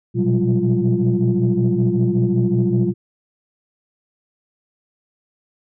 sine tone cluster, 120 / 125.3 / 182.5 / 196.3 / 348.4 Hz, B2 / B2 / F#3 / G3 / F4, -49 / +25 / -24 / +3 / -4 cents, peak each -20 dBFS, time 0.14-2.94 s, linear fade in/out 50 ms, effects tanh soft clip ceiling -7 dBFS

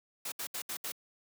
white noise bursts at uneven times, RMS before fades -38 dBFS, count 5, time 0.25-0.32 / 0.39-0.47 / 0.54-0.62 / 0.69-0.77 / 0.84-0.92 s, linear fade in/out 5 ms, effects high-pass 200 Hz 12 dB/octave

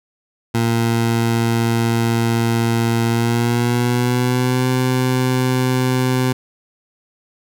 20% pulse tone with pitch glide, 115.9 to 127.86 Hz, A#2 to C3, -10 to -40 cents, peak -10 dBFS, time 0.54-6.33 s, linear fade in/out 10 ms, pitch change +170 cents, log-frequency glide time 3.08-4.68 s, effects none

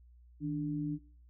sine tone pair together, 155.56 / 293.7 Hz, D#3 / D4, 0 / 0 cents, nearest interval major seventh, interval 1100 cents, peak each -36 / -34 dBFS, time 0.4-0.99 s, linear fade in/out 50 ms, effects noise-tail reverb RT60 0.5 s tail -22 dB re dry + added 60 Hz sine -56 dBFS peak until 1.29 s

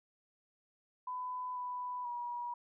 sine tone with pitch steps, 1002 / 992 / 963 Hz, B5 / B5 / B5, +25 / +7 / -44 cents, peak -37 dBFS, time 1.07-2.54 s, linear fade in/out 5 ms, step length 490 ms, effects none

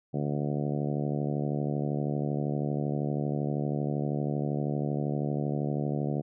harmonic tone, 72.7 Hz, D2, 17 cents flat, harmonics 2 / 3 / 4 / 5 / 6 / 7 / 8 / 9 / 10, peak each -30 / -34 / -36 / -38 / -40 / -41 / -42 / -43 / -44 dBFS, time 0.13-6.22 s, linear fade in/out 20 ms, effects none

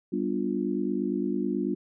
sine chord, G dominant seventh, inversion none, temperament just, 196 / 245 / 294 / 352.8 Hz, G3 / B3 / D4 / F4, 0 / -14 / +2 / +18 cents, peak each -31 dBFS, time 0.12-1.75 s, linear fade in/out 10 ms, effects none

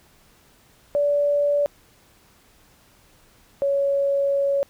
sine tone pair in turn, 578 / 558.3 Hz, D5 / C#5, -28 / +12 cents, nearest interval minor second, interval 60 cents, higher first, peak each -17 / -18 dBFS, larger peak first, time 0.95-1.66 / 3.62-4.63 s, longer second, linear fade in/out 0 ms, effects pink hiss -56 dBFS RMS until 4.69 s

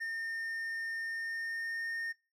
triangle tone with pitch glide, 1819 to 1831.7 Hz, A#6 to A#6, -43 to -31 cents, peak -33 dBFS, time 0-2.13 s, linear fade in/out 20 ms, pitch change +12 cents, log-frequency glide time 0.99-1.89 s, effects noise-tail reverb RT60 0.3 s tail -21 dB re dry

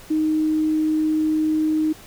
sine tone, 311.1 Hz, D#4, in tune, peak -17 dBFS, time 0.1-1.93 s, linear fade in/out 10 ms, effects pink hiss -44 dBFS RMS until 2.06 s

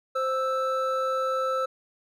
triangle tone pair together, 523.3 / 1318.6 Hz, C5 / E6, 0 / 0 cents, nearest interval octave + major third, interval 1600 cents, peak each -25 dBFS, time 0.15-1.66 s, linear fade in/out 10 ms, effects none

